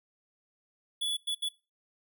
square tone bursts at uneven times, 3424 Hz, A7, 48 cents flat, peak -30 dBFS, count 3, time 1.01-1.17 / 1.27-1.35 / 1.42-1.49 s, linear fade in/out 10 ms, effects noise-tail reverb RT60 0.3 s tail -22 dB re dry

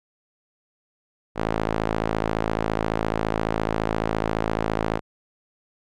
sawtooth tone with band-pass filter, 54.5 Hz, A1, 16 cents flat, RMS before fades -25 dBFS, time 1.35-5.01 s, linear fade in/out 50 ms, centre 690 Hz, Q 0.61, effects none

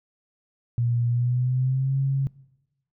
sine tone with pitch glide, 119.2 to 136.14 Hz, A#2 to C#3, +39 to -31 cents, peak -20 dBFS, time 0.78-2.27 s, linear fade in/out 0 ms, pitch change +230 cents, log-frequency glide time 1.08-1.98 s, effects noise-tail reverb RT60 1.0 s tail -22 dB re dry

